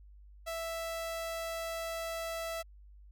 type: tone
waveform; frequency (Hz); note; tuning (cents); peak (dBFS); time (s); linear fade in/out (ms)
sawtooth; 660; E5; +2; -32; 0.46-2.63; 20
effects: added 50 Hz sine -52 dBFS peak until 3.11 s